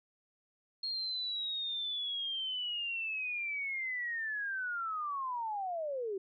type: linear sweep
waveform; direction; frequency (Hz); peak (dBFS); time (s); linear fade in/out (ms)
sine; down; 4270 to 370; -34; 0.83-6.18; 5
effects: none